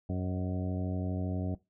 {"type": "harmonic tone with a mistuned harmonic", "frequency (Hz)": 92.5, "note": "F#2", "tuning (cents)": 0, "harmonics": [1, 2, 3, 4, 5, 6, 7, 8], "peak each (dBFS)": [-33, -35, -38, -45, -47, -50, -45, -50], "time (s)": [0.09, 1.55], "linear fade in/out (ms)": 5, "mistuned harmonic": 7, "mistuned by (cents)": -43, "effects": ["noise-tail reverb RT60 0.2 s tail -18 dB re dry"]}